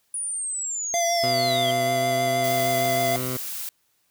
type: linear sweep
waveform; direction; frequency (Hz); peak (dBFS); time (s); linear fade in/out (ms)
sine; down; 9780 to 3136; -26; 0.14-1.71; 2
type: tone with vibrato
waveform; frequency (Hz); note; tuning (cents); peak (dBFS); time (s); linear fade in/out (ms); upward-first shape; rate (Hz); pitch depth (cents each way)
square; 684; F5; -36; -22; 0.94-3.16; 0; sine; 6.4; 19
type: tone with pitch glide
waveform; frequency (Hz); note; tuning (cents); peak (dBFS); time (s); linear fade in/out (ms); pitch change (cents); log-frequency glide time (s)
15% pulse; 125.6 to 127.43; B2 to C3; +30 to -45; -21; 1.23-3.37; 5; +25; 1.83-1.92
type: noise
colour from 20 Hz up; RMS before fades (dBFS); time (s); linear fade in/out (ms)
blue; -32; 2.44-3.69; 2
effects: white hiss -68 dBFS RMS until 4.1 s